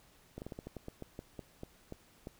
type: slowing click train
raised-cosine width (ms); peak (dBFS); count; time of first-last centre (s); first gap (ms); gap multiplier
2; -29; 14; 0.38-2.271; 39; 1.2
effects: pink hiss -64 dBFS RMS until 2.39 s